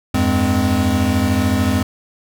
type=tone cluster; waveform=square; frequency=85.8 / 99.4 / 206.7 / 257.5 Hz; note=F2 / G2 / G#3 / C4; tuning=-30 / +25 / -8 / -28 cents; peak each=-21 dBFS; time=0.14-1.83 s; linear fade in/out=5 ms; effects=none